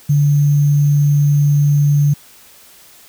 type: tone with sample-and-hold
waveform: sine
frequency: 145 Hz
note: D3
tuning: 22 cents flat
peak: -9 dBFS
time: 0.09-2.14 s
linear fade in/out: 10 ms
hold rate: 6300 Hz
effects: white hiss -44 dBFS RMS until 3.08 s